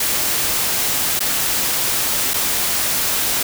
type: noise with dropouts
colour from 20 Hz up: white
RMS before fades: -19 dBFS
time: 0-3.43 s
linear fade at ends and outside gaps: 5 ms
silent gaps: 1.193-1.204 / 2.336-2.34 s
effects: none